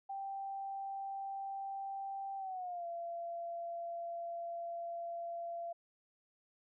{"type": "tone with pitch glide", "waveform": "sine", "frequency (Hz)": [784, 682.5], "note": ["G5", "F5"], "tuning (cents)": [0, -40], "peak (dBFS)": -39, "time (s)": [0.09, 5.73], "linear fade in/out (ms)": 10, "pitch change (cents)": -240, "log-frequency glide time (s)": [2.37, 2.86], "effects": []}